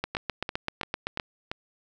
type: two click trains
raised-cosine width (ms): 0.3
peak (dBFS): -15 / -12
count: 5 / 10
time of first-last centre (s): 0.15-1.515 / 0.04-1.198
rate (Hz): 2.93 / 7.77
effects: none